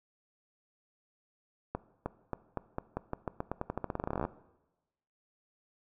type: accelerating click train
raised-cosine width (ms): 1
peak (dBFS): -19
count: 28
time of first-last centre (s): 1.75-4.251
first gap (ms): 310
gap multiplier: 0.88
effects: noise-tail reverb RT60 1.0 s tail -18 dB re dry